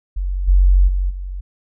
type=tone with level steps; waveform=sine; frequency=46.25 Hz; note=F#1; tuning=in tune; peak=-18 / -8 / -15 / -24 dBFS; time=0.16-1.41 s; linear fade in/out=10 ms; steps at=0.47 / 0.87 / 1.09 s; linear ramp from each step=20 ms; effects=none